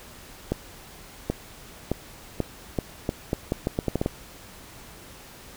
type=accelerating click train; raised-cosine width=2 ms; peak=-10 dBFS; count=14; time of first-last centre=0.52-4.061 s; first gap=780 ms; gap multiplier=0.79; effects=pink hiss -46 dBFS RMS until 5.56 s